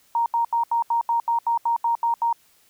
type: tone bursts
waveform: sine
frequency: 932.3 Hz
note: A#5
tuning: in tune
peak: -18 dBFS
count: 12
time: 0.15-2.328 s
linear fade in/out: 2 ms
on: 110 ms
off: 78 ms
effects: white hiss -59 dBFS RMS until 2.69 s